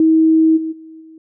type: tone with level steps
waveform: sine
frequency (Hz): 320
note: D#4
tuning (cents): +49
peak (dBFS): -8 / -19 / -34 / -37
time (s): 0-1.18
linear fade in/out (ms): 2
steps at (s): 0.56 / 0.71 / 1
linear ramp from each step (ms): 20
effects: none